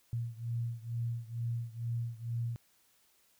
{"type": "beating tone pair", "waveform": "sine", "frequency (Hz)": [116.54, 118.74], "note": ["A#2", "A#2"], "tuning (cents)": [0, 32], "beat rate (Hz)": 2.2, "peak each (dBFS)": [-36, -38], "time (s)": [0.13, 2.56], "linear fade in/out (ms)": 0, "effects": ["white hiss -69 dBFS RMS until 3.39 s"]}